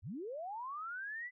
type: linear sweep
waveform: sine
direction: up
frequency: 65.2 to 2017 Hz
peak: -40 dBFS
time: 0.02-1.31 s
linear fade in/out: 50 ms
effects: none